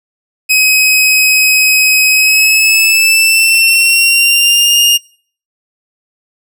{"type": "tone with pitch glide", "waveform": "sawtooth", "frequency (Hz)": [2536, 2830], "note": ["D#7", "F7"], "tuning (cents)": [32, 22], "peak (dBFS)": -3, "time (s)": [0.49, 4.98], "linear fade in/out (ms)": 20, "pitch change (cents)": 190, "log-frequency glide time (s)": [2.11, 4.8], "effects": ["noise-tail reverb RT60 0.5 s tail -24 dB re dry"]}